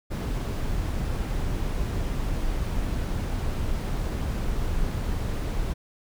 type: noise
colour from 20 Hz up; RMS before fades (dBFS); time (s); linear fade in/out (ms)
brown; -27; 0.1-5.74; 20
effects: none